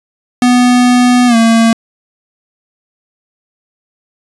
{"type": "tone with pitch glide", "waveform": "square", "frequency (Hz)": [246.9, 227.7], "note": ["B3", "A#3"], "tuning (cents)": [0, -40], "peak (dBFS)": -6, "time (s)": [0.42, 1.73], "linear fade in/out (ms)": 2, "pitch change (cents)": -140, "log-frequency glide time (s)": [1.27, 1.36], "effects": ["resampled to 24000 Hz"]}